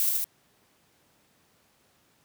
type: noise with echo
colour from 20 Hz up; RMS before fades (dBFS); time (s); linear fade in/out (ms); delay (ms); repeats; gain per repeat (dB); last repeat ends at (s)
violet; -25; 0-0.09; 0; 76; 2; -2; 0.242
effects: pink hiss -65 dBFS RMS until 2.24 s + high-pass 100 Hz 12 dB/octave